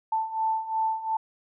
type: beating tone pair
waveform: sine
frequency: 883 / 885.8 Hz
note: A5 / A5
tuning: +6 / +11 cents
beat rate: 2.8 Hz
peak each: -30 / -26 dBFS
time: 0.12-1.17 s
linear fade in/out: 5 ms
effects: none